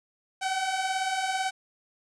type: beating tone pair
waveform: sawtooth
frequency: 747 / 765 Hz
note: F#5 / G5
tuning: +16 / -42 cents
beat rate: 18 Hz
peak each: -29 / -24 dBFS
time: 0.41-1.51 s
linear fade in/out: 20 ms
effects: resampled to 22050 Hz + 9-bit